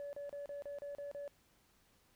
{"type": "tone bursts", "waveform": "sine", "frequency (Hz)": 572, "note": "D5", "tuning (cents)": -46, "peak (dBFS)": -40, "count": 8, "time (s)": [0, 1.278], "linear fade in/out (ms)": 0, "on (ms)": 130, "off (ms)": 34, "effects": ["tanh soft clip ceiling -40 dBFS", "pink hiss -71 dBFS RMS until 2.15 s"]}